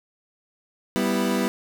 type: chord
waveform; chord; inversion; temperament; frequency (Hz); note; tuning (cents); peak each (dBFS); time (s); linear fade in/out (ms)
30% pulse; E minor; first; equal; 196 / 246.9 / 329.6; G3 / B3 / E4; 0 / 0 / 0; -22 / -22 / -26; 0.96-1.48; 0
effects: none